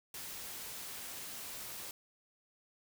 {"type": "noise", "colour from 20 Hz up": "white", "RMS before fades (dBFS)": -45, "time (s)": [0.14, 1.91], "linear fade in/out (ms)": 2, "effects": []}